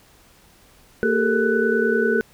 sine tone cluster, 229.8 / 391.6 / 430.6 / 460.7 / 1491 Hz, A#3 / G4 / A4 / A#4 / F#6, -25 / -2 / -37 / -20 / +13 cents, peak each -23 dBFS, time 1.03-2.21 s, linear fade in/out 0 ms, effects pink hiss -53 dBFS RMS until 2.33 s

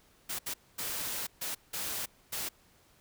white noise bursts at uneven times, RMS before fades -36 dBFS, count 6, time 0.29-0.39 / 0.46-0.54 / 0.78-1.27 / 1.41-1.55 / 1.73-2.06 / 2.32-2.49 s, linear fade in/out 10 ms, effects pink hiss -64 dBFS RMS until 3 s

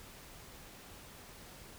silence, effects pink hiss -53 dBFS RMS until 1.78 s

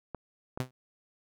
clicks, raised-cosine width 1 ms, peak -23 dBFS, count 2, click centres 0.147 / 0.575 s
sawtooth tone with exponential decay, 127.9 Hz, C3, 39 cents flat, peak -23 dBFS, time 0.6-0.71 s, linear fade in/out 0 ms, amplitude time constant 23 ms
effects none

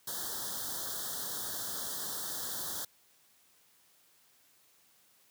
white band-stop noise, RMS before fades -38 dBFS, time 0.07-2.85 s, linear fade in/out 5 ms, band 1800 to 3200 Hz, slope 96 dB/octave, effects white hiss -66 dBFS RMS until 5.3 s + high-pass 80 Hz 12 dB/octave

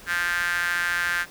sawtooth tone with high-pass filter, 174.61 Hz, F3, in tune, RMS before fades -25 dBFS, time 0.06-1.26 s, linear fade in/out 50 ms, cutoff 1600 Hz, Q 7, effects pink hiss -46 dBFS RMS until 1.3 s

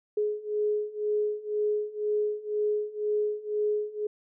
sine beating tone pair, 419.5 / 421.5 Hz, G#4 / G#4, +17 / +26 cents, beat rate 2 Hz, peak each -30 / -28 dBFS, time 0.17-4.07 s, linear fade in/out 5 ms, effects none

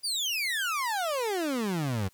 30% pulse exponential sweep, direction down, 4922 to 90 Hz, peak -25 dBFS, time 0.03-2.09 s, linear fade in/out 20 ms, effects white hiss -64 dBFS RMS until 2.13 s

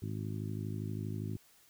harmonic tone, 52.5 Hz, G#1, 19 cents sharp, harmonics 2 / 3 / 4 / 5 / 6 / 7, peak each -38 / -42 / -44 / -46 / -48 / -49 dBFS, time 0.02-1.37 s, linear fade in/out 5 ms, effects white hiss -64 dBFS RMS until 1.69 s

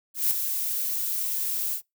violet noise with ADSR envelope, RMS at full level -21 dBFS, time 0.14-1.82 s, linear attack 170 ms, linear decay 5 ms, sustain -7 dB, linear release 87 ms, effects noise-tail reverb RT60 0.2 s tail -26 dB re dry

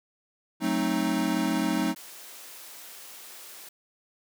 square chord, F# diminished seventh, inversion none, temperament equal with one note detuned, 185 / 220 / 264.2 / 311.1 Hz, F#3 / A3 / C4 / Eb4, 0 / 0 / +17 / 0 cents, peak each -32 / -31 / -31 / -29 dBFS, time 0.6-1.95 s, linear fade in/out 50 ms
white high-pass noise, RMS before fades -45 dBFS, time 1.96-3.69 s, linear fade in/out 5 ms, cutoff 310 Hz, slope 12 dB/octave
effects none

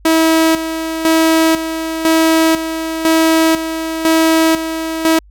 sawtooth tone with tremolo, 323 Hz, E4, 35 cents flat, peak -5 dBFS, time 0.05-5.19 s, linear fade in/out 5 ms, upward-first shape square, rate 1 Hz, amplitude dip 65%, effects added 50 Hz sine -40 dBFS peak until 5.3 s

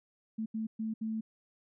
sine tone bursts at uneven times, 220.6 Hz, A3, 5 cents sharp, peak -32 dBFS, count 4, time 0.38-0.46 / 0.54-0.67 / 0.79-0.94 / 1.01-1.21 s, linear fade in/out 10 ms, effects none

